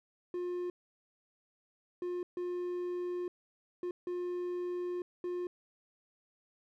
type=tone bursts at uneven times; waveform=triangle; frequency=355.8 Hz; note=F4; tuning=32 cents sharp; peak=-32 dBFS; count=6; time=0.34-0.7 / 2.02-2.23 / 2.37-3.28 / 3.83-3.91 / 4.07-5.02 / 5.24-5.47 s; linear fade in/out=2 ms; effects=none